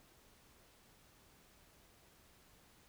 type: silence
effects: pink hiss -66 dBFS RMS until 2.88 s